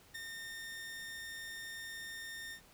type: tone with ADSR envelope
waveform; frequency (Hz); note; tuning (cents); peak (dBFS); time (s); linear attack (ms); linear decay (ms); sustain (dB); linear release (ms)
sawtooth; 1823; A#6; -39; -36; 0.14-2.61; 15; 6; -4; 88
effects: pink hiss -62 dBFS RMS until 2.73 s